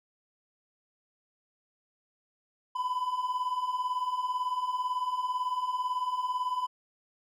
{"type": "beating tone pair", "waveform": "triangle", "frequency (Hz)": [987.8, 1005.8], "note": ["B5", "B5"], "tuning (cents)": [0, 31], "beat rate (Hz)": 18, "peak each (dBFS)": [-33, -28], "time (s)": [2.75, 6.67], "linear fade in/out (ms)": 10, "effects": []}